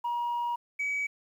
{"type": "tone pair in turn", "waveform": "sine", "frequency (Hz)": [954, 2275], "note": ["A#5", "C#7"], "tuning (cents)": [40, 44], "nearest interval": "octave + minor third", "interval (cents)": 1504, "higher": "second", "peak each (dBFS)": [-26, -26], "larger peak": "neither", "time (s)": [[0.04, 0.56], [0.79, 1.07]], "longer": "first", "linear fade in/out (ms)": 10, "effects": ["tanh soft clip ceiling -26 dBFS", "10-bit"]}